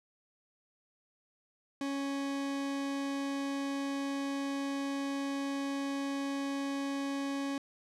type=tone; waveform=40% pulse; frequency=277.2 Hz; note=C#4; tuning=in tune; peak=-32 dBFS; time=1.81-7.58 s; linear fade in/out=2 ms; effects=low-pass 8000 Hz 12 dB/octave